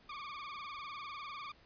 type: tone with vibrato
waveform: sawtooth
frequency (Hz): 1154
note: D6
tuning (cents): -31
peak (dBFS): -39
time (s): 0.09-1.52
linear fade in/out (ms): 5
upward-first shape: sine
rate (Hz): 20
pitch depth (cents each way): 100
effects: pink hiss -64 dBFS RMS until 1.65 s + resampled to 11025 Hz